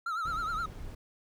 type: tone with vibrato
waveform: triangle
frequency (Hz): 1324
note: E6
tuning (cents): +7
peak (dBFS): -29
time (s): 0.06-0.66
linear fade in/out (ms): 5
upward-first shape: triangle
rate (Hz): 9.6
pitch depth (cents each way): 120
type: noise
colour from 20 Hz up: brown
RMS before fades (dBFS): -42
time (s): 0.25-0.95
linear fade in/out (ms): 5
effects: none